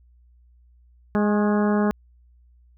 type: harmonic tone with a mistuned harmonic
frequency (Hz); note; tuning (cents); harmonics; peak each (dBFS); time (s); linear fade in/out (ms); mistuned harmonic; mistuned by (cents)
207.7; G#3; 0; 1 / 2 / 3 / 4 / 5 / 6 / 7 / 8; -19 / -25 / -29 / -31 / -33 / -35 / -36 / -37; 1.15-1.91; 0; 5; +51
effects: added 60 Hz sine -52 dBFS peak until 2.77 s